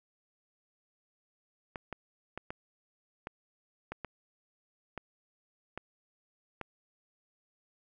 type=clicks; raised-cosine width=0.5 ms; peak=-23 dBFS; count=10; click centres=1.758 / 1.927 / 2.376 / 2.505 / 3.271 / 3.92 / 4.047 / 4.977 / 5.776 / 6.613 s; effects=none